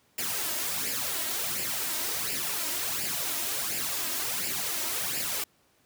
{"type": "noise with flanger", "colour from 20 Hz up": "white", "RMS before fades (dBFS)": -31, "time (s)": [0.18, 5.44], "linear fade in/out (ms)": 5, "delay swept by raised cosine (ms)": [0.4, 3.2], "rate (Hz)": 1.4, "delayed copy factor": 0.65, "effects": ["pink hiss -66 dBFS RMS until 5.85 s", "high-pass 100 Hz 12 dB/octave"]}